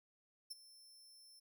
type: tone with ADSR envelope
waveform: sawtooth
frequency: 5340 Hz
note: E8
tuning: 22 cents sharp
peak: -40 dBFS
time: 0.5-1.4 s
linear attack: 13 ms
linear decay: 23 ms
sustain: -17 dB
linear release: 12 ms
effects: none